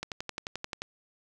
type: click train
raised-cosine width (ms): 0.2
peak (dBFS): -17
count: 10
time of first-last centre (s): 0.03-0.819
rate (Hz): 11.4
effects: none